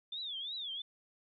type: tone with vibrato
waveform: sine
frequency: 3520 Hz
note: A7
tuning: in tune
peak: -38 dBFS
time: 0.12-0.82 s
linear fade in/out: 5 ms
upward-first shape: triangle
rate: 2.9 Hz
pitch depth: 220 cents each way
effects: none